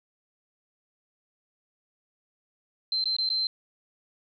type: tone with dropouts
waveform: sine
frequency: 4110 Hz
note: C8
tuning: 32 cents flat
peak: -24 dBFS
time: 2.92-3.47 s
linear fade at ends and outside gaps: 2 ms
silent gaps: 3.041-3.056 / 3.166-3.185 / 3.291-3.301 s
effects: none

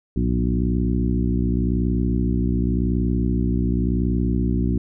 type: harmonic tone with a mistuned harmonic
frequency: 60.9 Hz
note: B1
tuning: 24 cents flat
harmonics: 1 / 2 / 3 / 4 / 5 / 6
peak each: -22 / -26 / -24 / -25 / -28 / -32 dBFS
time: 0.16-4.78 s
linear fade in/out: 5 ms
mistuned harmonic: 2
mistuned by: -94 cents
effects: none

